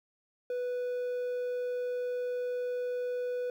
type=tone; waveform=triangle; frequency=493.9 Hz; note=B4; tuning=in tune; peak=-29 dBFS; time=0.5-3.5 s; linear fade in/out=2 ms; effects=11-bit